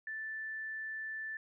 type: tone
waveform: sine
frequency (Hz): 1760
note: A6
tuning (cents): 0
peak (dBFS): -38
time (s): 0.07-1.37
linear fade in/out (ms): 2
effects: none